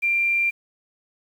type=tone with quantisation; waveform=sine; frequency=2375 Hz; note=D7; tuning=19 cents sharp; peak=-18 dBFS; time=0.02-0.51 s; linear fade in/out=20 ms; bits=8; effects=none